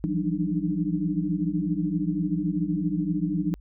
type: tone cluster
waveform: sine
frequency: 166.3 / 174.1 / 190.7 / 294.4 / 307.5 Hz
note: E3 / F3 / G3 / D4 / D#4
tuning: +16 / -5 / -47 / +4 / -20 cents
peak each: -30 dBFS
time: 0.04-3.54 s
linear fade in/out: 0 ms
effects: added 50 Hz sine -45 dBFS peak until 3.6 s